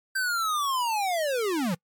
square linear sweep, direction down, 1570 to 155.56 Hz, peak -25 dBFS, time 0.15-1.75 s, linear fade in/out 10 ms, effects noise-tail reverb RT60 0.1 s tail -25 dB re dry + MP3 96 kbps

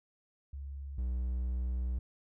sine / triangle tone pair in turn, 69.3 / 62.15 Hz, C#2 / B1, 0 / +12 cents, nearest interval major second, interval 188 cents, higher first, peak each -39 / -29 dBFS, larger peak second, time 0.53-0.98 / 0.98-1.99 s, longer second, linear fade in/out 5 ms, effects none

